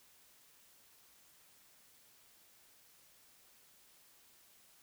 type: silence
effects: white hiss -65 dBFS RMS until 4.82 s